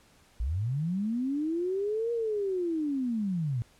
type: linear two-way sweep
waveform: sine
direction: up then down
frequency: 51.9 to 474.5 to 112.5 Hz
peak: -27 dBFS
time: 0.4-3.62 s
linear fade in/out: 0 ms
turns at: 2.12 s
effects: pink hiss -61 dBFS RMS until 3.79 s + low-pass 11000 Hz 12 dB/octave